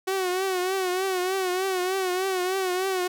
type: tone with vibrato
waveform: sawtooth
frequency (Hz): 372.8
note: F#4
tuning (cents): +13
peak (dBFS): -20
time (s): 0.07-3.08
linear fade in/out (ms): 10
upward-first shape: triangle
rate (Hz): 3.3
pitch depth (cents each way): 78
effects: none